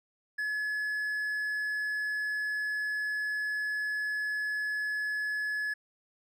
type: tone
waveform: triangle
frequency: 1704 Hz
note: G#6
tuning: 44 cents sharp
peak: -28 dBFS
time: 0.38-5.74 s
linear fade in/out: 10 ms
effects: none